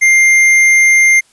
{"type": "tone with tanh clipping", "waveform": "sine", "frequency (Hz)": 2100, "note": "C7", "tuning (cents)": 6, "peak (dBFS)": -7, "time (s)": [0.01, 1.21], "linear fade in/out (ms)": 20, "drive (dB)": 12, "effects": ["white hiss -51 dBFS RMS until 1.32 s", "resampled to 24000 Hz"]}